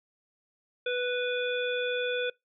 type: harmonic tone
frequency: 493.9 Hz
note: B4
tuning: in tune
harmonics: 1 / 3 / 5 / 7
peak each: -29 / -34 / -36 / -37 dBFS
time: 0.86-2.3 s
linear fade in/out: 5 ms
effects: noise-tail reverb RT60 0.2 s tail -25 dB re dry